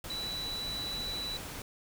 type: tone in noise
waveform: sine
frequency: 3951 Hz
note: B7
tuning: in tune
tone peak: -35 dBFS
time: 0.1-1.37 s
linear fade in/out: 2 ms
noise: pink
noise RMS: -42 dBFS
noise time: 0.04-1.62 s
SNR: +4 dB
effects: none